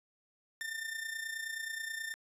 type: tone with amplitude modulation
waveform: 40% pulse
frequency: 1800 Hz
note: A6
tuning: 39 cents sharp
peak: -34 dBFS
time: 0.61-2.14 s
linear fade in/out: 0 ms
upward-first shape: sine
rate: 29.4 Hz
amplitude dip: 65%
effects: resampled to 32000 Hz